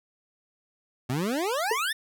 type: exponential sweep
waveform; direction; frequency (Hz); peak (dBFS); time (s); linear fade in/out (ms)
25% pulse; up; 117.8 to 1862; -22; 1.09-1.93; 10
type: tone with exponential decay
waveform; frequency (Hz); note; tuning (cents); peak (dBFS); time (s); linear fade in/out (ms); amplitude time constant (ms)
sine; 443.3; A4; +13; -20; 1.71-1.79; 5; 16
effects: none